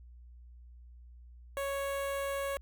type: tone with notch filter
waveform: sawtooth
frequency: 554.4 Hz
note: C#5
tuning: in tune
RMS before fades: -35 dBFS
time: 1.57-2.57 s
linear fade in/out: 0 ms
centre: 5000 Hz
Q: 1.1
effects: added 60 Hz sine -50 dBFS peak until 2.61 s